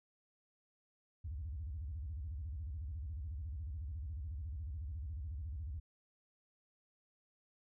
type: tone with vibrato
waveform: sine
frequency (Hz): 73.7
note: D2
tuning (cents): +7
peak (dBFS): -39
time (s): 1.24-5.8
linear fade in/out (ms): 10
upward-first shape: square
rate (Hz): 14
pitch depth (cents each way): 260
effects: tanh soft clip ceiling -35 dBFS